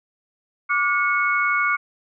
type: tone cluster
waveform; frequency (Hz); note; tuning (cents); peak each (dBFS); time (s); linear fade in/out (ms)
sine; 1168 / 1436 / 2204; D6 / F6 / C#7; -10 / +48 / -11; -22; 0.69-1.77; 20
effects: none